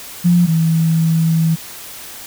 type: tone pair in turn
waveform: sine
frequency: 174.61 / 162.75 Hz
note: F3 / E3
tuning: 0 / -22 cents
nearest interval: minor second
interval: 122 cents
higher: first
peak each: -8 / -11 dBFS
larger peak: first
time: 0.24-0.47 / 0.47-1.56 s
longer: second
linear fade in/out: 20 ms
effects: white hiss -33 dBFS RMS until 2.26 s